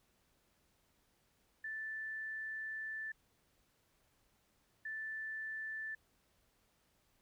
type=tone bursts at uneven times; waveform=sine; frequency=1760 Hz; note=A6; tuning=in tune; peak=-40 dBFS; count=2; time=1.64-3.12 / 4.85-5.95 s; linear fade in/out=5 ms; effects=pink hiss -75 dBFS RMS until 7.21 s